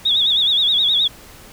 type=tone with vibrato; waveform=sine; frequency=3556 Hz; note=A7; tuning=18 cents sharp; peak=-13 dBFS; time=0.05-1.08 s; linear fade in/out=10 ms; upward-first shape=sine; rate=9.5 Hz; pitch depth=120 cents each way; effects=pink hiss -42 dBFS RMS until 1.52 s